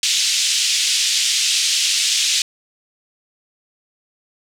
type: band-pass noise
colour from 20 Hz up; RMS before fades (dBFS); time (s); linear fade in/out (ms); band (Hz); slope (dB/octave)
pink; -18; 0.03-2.42; 2; 2900 to 7700; 24
effects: none